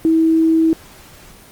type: tone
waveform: sine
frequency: 323.5 Hz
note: E4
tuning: 32 cents flat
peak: -10 dBFS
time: 0.05-0.73 s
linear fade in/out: 0 ms
effects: pink hiss -42 dBFS RMS until 1.51 s + Opus 24 kbps